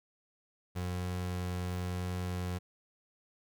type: tone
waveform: 30% pulse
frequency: 90.1 Hz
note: F#2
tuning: 45 cents flat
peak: -31 dBFS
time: 0.75-2.59 s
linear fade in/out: 20 ms
effects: none